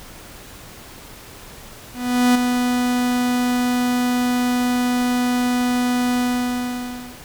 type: tone with ADSR envelope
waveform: 45% pulse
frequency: 246.9 Hz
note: B3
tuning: in tune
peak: -11 dBFS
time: 1.93-7.2 s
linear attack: 420 ms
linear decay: 8 ms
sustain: -6 dB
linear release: 1000 ms
effects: pink hiss -40 dBFS RMS until 7.24 s